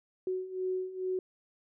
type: beating tone pair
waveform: sine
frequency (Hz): 370 / 372.3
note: F#4 / F#4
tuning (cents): 0 / +11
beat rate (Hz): 2.3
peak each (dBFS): -37 / -33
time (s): 0.27-1.19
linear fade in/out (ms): 2
effects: none